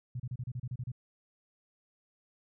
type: tone bursts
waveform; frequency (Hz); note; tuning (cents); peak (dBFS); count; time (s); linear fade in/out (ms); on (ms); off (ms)
sine; 123.9; B2; +6; -34; 10; 0.15-0.918; 5; 48; 32
effects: none